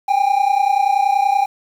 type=tone pair together; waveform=triangle; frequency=784 / 814.4 Hz; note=G5 / G#5; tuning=0 / -34 cents; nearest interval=minor second; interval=66 cents; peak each=-14 dBFS; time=0.08-1.46 s; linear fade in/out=10 ms; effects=7-bit